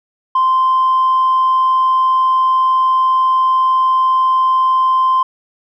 triangle tone with tanh clipping, 1041 Hz, C6, 9 cents flat, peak -10 dBFS, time 0.35-5.23 s, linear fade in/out 5 ms, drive 5 dB, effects none

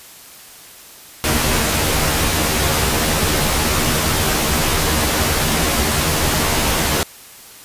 pink noise with comb filter, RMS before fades -17 dBFS, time 1.24-7.03 s, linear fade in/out 0 ms, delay 13 ms, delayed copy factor +0.7, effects white hiss -40 dBFS RMS until 7.64 s + resampled to 32000 Hz

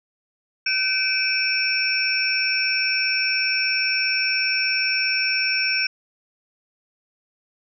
sine tone cluster, 1526 / 2336 / 2573 / 5440 Hz, G6 / D7 / E7 / F8, -47 / -10 / -43 / -46 cents, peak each -27 / -25 / -25 / -23 dBFS, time 0.66-5.87 s, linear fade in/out 5 ms, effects none

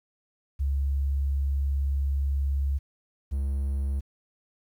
sine / triangle tone pair in turn, 69.3 / 68.7 Hz, C#2 / C#2, 0 / -15 cents, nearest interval unison, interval 15 cents, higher first, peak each -23 / -23 dBFS, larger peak neither, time 0.59-2.79 / 3.31-4.01 s, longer first, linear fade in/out 20 ms, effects 10-bit

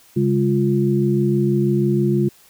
sine tone cluster, 136.9 / 203.1 / 350.6 Hz, C#3 / G#3 / F4, -21 / -38 / +7 cents, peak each -19 dBFS, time 0.16-2.29 s, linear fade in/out 10 ms, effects white hiss -51 dBFS RMS until 2.49 s

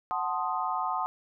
sine chord, F# diminished seventh, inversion none, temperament equal, 740 / 880 / 1046.5 / 1244.5 Hz, F#5 / A5 / C6 / Eb6, 0 / 0 / 0 / 0 cents, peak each -33 dBFS, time 0.11-1.06 s, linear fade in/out 0 ms, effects none

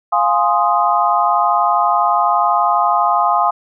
sine chord, F minor seventh, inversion none, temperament equal, 698.5 / 830.6 / 1046.5 / 1244.5 Hz, F5 / Ab5 / C6 / Eb6, 0 / 0 / 0 / 0 cents, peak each -17 dBFS, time 0.12-3.51 s, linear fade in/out 10 ms, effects none

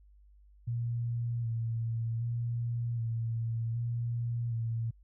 sine tone with vibrato, 116.3 Hz, A#2, 4 cents flat, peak -30 dBFS, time 0.67-4.91 s, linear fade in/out 10 ms, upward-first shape square, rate 0.65 Hz, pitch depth 27 cents each way, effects added 50 Hz sine -56 dBFS peak until 5.03 s

